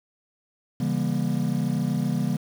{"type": "chord", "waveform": "triangle", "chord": "C# diminished seventh", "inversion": "none", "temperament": "just", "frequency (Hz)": [138.59, 166.31, 199.57, 239.5], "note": ["C#3", "E3", "G3", "Bb3"], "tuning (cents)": [0, 16, 31, 47], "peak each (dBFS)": -26, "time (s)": [0.8, 2.37], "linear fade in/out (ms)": 5, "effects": ["7-bit"]}